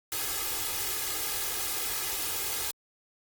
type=noise with comb filter; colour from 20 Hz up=white; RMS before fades=-32 dBFS; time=0.12-2.71 s; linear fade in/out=2 ms; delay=2.4 ms; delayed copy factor=+0.95; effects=Opus 48 kbps